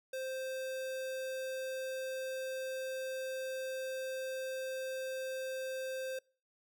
square tone, 523.3 Hz, C5, in tune, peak -38 dBFS, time 0.13-6.19 s, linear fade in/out 5 ms, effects noise-tail reverb RT60 0.4 s tail -26 dB re dry

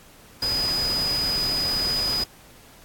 sine tone in noise, 4968 Hz, D#8, 3 cents flat, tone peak -22 dBFS, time 0.42-2.24 s, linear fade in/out 5 ms, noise pink, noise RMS -32 dBFS, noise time 0.42-2.24 s, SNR +7 dB, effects pink hiss -50 dBFS RMS until 2.84 s + AAC 64 kbps

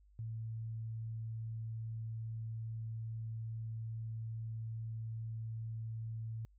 sine tone, 112.2 Hz, A2, 34 cents sharp, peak -39 dBFS, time 0.19-6.45 s, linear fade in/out 0 ms, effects added 50 Hz sine -62 dBFS peak until 6.58 s

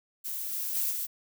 violet noise with level steps, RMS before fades -35 / -33 / -29 / -33 dBFS, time 0.24-1.07 s, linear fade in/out 20 ms, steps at 0.51 / 0.74 / 0.9 s, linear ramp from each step 20 ms, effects none

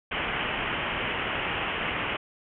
white low-pass noise, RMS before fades -30 dBFS, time 0.11-2.17 s, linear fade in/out 10 ms, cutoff 3100 Hz, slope 96 dB/octave, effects none

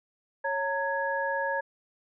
sine tone cluster, 552 / 917 / 1669 Hz, C#5 / A#5 / G#6, -7 / -29 / +8 cents, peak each -31 dBFS, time 0.44-1.61 s, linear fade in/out 10 ms, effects none

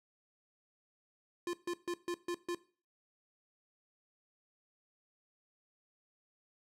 square tone bursts, 349.2 Hz, F4, in tune, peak -35 dBFS, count 6, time 1.47-2.548 s, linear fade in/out 2 ms, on 63 ms, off 140 ms, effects noise-tail reverb RT60 0.4 s tail -18 dB re dry + low-pass 11000 Hz 12 dB/octave

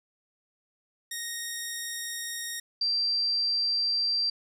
10% pulse / sine tone pair in turn, 1864.7 / 4707 Hz, A#6 / D8, 0 / +3 cents, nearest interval octave + major third, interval 1603 cents, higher second, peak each -24 dBFS, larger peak neither, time 1.11-2.6 / 2.81-4.3 s, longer neither, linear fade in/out 5 ms, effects none

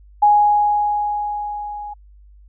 sine tone with level ramp, 830.6 Hz, G#5, in tune, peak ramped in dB -8 to -28 dBFS, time 0.22-1.94 s, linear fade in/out 10 ms, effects added 50 Hz sine -43 dBFS peak until 2.48 s

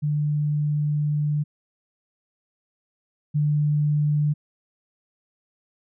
sine tone pair in turn, 148.6 / 148.6 Hz, D3 / D3, +21 / +21 cents, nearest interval unison, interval 0 cents, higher neither, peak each -20 / -18 dBFS, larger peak second, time 0.02-1.44 / 3.34-4.34 s, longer first, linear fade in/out 20 ms, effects none

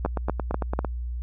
two click trains, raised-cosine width 1 ms, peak -10 / -13 dBFS, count 4 / 8, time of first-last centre 0.05-0.791 / 0.06-0.847 s, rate 4.05 / 8.89 Hz, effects added 60 Hz sine -28 dBFS peak until 1.22 s

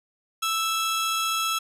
sawtooth tone pair together, 1319 / 3315 Hz, E6 / G#7, +1 / -4 cents, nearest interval octave + major third, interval 1595 cents, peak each -21 / -26 dBFS, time 0.42-1.59 s, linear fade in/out 10 ms, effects resampled to 32000 Hz

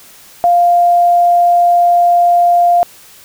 sine tone, 698.5 Hz, F5, in tune, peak -6 dBFS, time 0.44-2.83 s, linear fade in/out 0 ms, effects white hiss -40 dBFS RMS until 3.24 s

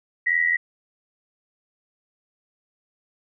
sine tone pair together, 1896.9 / 1981 Hz, A#6 / B6, +30 / +5 cents, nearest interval minor second, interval 75 cents, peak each -21 dBFS, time 0.26-0.57 s, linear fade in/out 10 ms, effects none

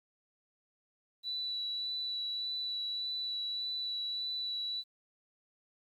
sine tone with vibrato, 3951 Hz, B7, in tune, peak -34 dBFS, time 1.23-4.84 s, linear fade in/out 50 ms, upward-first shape sine, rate 1.7 Hz, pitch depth 12 cents each way, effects 11-bit

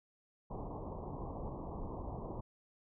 pink low-pass noise, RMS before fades -43 dBFS, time 0.5-2.41 s, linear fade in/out 10 ms, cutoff 1100 Hz, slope 96 dB/octave, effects none

